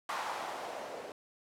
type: noise with low-pass filter sweep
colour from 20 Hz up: violet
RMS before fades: -40 dBFS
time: 0.09-1.12 s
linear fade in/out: 2 ms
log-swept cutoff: 1000 to 500 Hz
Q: 2.3
effects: none